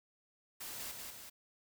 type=noise with echo; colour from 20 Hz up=white; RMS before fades=-45 dBFS; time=0.6-0.92 s; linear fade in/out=10 ms; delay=190 ms; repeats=2; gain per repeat=-3 dB; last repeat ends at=1.3 s; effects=none

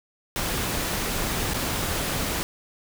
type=noise with dropouts; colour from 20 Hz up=pink; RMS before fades=-27 dBFS; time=0.36-2.43 s; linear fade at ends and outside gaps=0 ms; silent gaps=1.536-1.543 s; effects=none

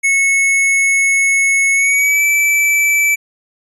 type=tone with pitch glide; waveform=square; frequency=2197 to 2316 Hz; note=C#7 to D7; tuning=-16 to -25 cents; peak=-11 dBFS; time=0.03-3.16 s; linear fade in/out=20 ms; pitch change=+91 cents; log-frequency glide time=1.74-2.23 s; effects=resampled to 32000 Hz

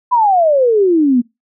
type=exponential sweep; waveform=sine; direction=down; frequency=1014 to 233.1 Hz; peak=-8 dBFS; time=0.11-1.22 s; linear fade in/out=20 ms; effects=noise-tail reverb RT60 0.2 s tail -22 dB re dry

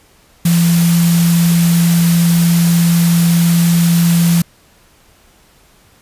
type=tone in noise; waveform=sine; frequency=170 Hz; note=F3; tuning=46 cents flat; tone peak=-8 dBFS; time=0.45-4.42 s; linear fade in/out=5 ms; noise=white; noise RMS=-21 dBFS; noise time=0.45-4.42 s; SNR=+10 dB; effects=pink hiss -49 dBFS RMS until 6.01 s + resampled to 32000 Hz

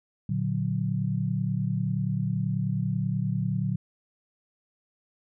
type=chord; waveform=sine; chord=Bb augmented; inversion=none; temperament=equal; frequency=116.54 / 146.83 / 185 Hz; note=Bb2 / D3 / F#3; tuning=0 / 0 / 0 cents; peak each=-29 dBFS; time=0.29-3.76 s; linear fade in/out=5 ms; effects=none

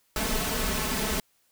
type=noise with comb filter; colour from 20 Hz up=pink; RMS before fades=-28 dBFS; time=0.16-1.2 s; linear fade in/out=2 ms; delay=4.6 ms; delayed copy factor=+0.9; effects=white hiss -68 dBFS RMS until 1.51 s

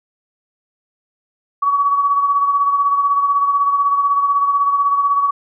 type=beating tone pair; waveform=sine; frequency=1130 / 1146 Hz; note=C#6 / D6; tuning=+33 / -43 cents; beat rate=16 Hz; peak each=-13 / -22 dBFS; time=1.62-5.31 s; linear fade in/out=10 ms; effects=none

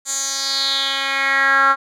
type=tone with band-pass filter sweep; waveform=10% pulse; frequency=272.8 Hz; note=C#4; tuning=28 cents flat; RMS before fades=-18 dBFS; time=0.05-1.76 s; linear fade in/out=50 ms; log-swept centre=7600 to 1300 Hz; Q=4.2; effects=none

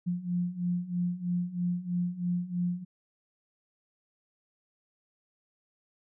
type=beating tone pair; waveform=sine; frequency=174.9 / 178 Hz; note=F3 / F3; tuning=+3 / +33 cents; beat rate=3.1 Hz; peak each=-33 / -30 dBFS; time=0.06-2.85 s; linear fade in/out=20 ms; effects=none

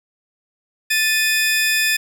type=tone pair together; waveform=sawtooth; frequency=1760 / 2490 Hz; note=A6 / D#7; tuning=0 / +1 cents; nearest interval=tritone; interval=601 cents; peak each=-15 dBFS; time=0.9-1.97 s; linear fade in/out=10 ms; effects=none

